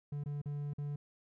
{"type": "tone with dropouts", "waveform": "triangle", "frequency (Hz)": 145, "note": "D3", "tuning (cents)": -22, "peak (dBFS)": -34, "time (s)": [0.12, 0.96], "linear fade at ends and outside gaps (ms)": 5, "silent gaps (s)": [[0.238, 0.259], [0.417, 0.457], [0.735, 0.782]], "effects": []}